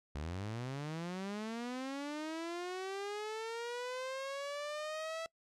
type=linear sweep; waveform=sawtooth; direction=up; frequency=68.5 to 659.3 Hz; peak=-35 dBFS; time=0.15-5.26 s; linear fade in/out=0 ms; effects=noise-tail reverb RT60 0.1 s tail -24 dB re dry + low-pass 7000 Hz 12 dB/octave